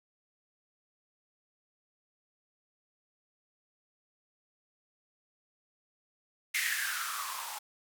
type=noise with band-pass filter sweep; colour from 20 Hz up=violet; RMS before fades=-35 dBFS; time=6.54-7.59 s; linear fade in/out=10 ms; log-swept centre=2100 to 830 Hz; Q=6.8; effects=none